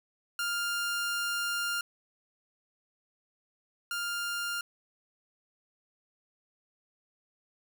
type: tone pair in turn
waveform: sawtooth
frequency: 1400 / 1400 Hz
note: F6 / F6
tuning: +4 / +4 cents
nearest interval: unison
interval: 0 cents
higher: neither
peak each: -26 / -28 dBFS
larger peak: first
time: 0.39-1.81 / 3.91-4.61 s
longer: first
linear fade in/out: 2 ms
effects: none